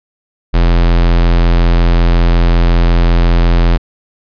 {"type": "tone", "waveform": "square", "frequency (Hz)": 42.73, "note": "F1", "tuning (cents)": -37, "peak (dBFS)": -7, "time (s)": [0.53, 3.78], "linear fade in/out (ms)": 20, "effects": ["resampled to 11025 Hz"]}